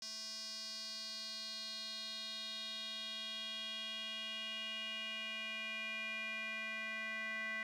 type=tone with band-pass filter sweep; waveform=square; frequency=219.9 Hz; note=A3; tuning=1 cent flat; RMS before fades=-44 dBFS; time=0.02-7.63 s; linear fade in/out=2 ms; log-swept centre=5200 to 2000 Hz; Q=5.4; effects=none